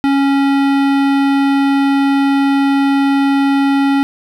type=tone with hard clipping; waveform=sine; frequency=276.7 Hz; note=C#4; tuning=3 cents flat; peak=-12 dBFS; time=0.04-4.03 s; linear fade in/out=0 ms; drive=18 dB; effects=none